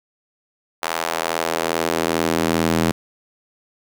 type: tone with high-pass filter sweep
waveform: square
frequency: 41.2 Hz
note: E1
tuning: in tune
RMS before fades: -21 dBFS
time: 0.82-2.92 s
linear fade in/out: 10 ms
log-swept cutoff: 860 to 190 Hz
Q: 1.1
effects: none